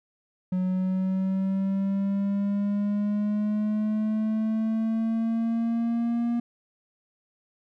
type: linear sweep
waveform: triangle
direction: up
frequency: 183.3 to 237.1 Hz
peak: -21 dBFS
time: 0.52-6.4 s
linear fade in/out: 5 ms
effects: none